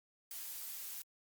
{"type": "noise", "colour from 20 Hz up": "blue", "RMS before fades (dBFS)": -45, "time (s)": [0.31, 1.02], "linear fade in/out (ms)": 2, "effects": ["Opus 48 kbps"]}